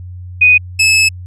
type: tone pair in turn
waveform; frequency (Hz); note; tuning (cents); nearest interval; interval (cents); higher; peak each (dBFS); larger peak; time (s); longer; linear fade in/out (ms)
sine / sawtooth; 2489 / 2599; D#7 / E7; 0 / -25; minor second; 75; second; -4; neither; 0.41-0.58 / 0.79-1.09; second; 10
effects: added 90 Hz sine -26 dBFS peak until 1.26 s + resampled to 22050 Hz